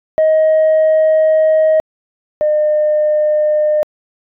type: tone pair in turn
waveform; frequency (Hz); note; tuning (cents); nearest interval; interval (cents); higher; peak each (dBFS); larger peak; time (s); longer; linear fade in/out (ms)
sine; 629 / 605.9; D#5 / D#5; +19 / -46; minor second; 65; first; -6 / -9; first; 0.18-1.8 / 2.41-3.83; first; 0
effects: tanh soft clip ceiling -6 dBFS